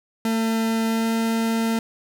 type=tone with pitch glide; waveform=40% pulse; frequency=224.6 to 226.3 Hz; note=A3 to A3; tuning=+36 to +49 cents; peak=-19 dBFS; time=0.25-1.79 s; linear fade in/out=2 ms; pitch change=+13 cents; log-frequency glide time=0.89-1.08 s; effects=none